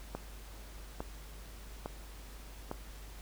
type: click train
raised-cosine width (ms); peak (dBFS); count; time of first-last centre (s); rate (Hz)
1; -23; 4; 0.15-2.714; 1.17
effects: added 50 Hz sine -47 dBFS peak until 3.21 s + pink hiss -54 dBFS RMS until 3.21 s